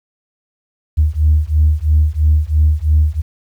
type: beating tone pair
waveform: sine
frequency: 75.1 / 78.1 Hz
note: D2 / D#2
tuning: +39 / +7 cents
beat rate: 3 Hz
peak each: -12 dBFS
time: 0.97-3.22 s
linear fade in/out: 20 ms
effects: tanh soft clip ceiling -3 dBFS + 8-bit